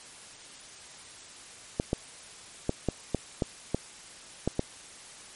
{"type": "clicks", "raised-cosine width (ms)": 2, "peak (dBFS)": -12, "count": 9, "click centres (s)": [1.799, 1.931, 2.694, 2.887, 3.147, 3.422, 3.746, 4.476, 4.594], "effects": ["white hiss -48 dBFS RMS until 5.35 s", "MP3 48 kbps"]}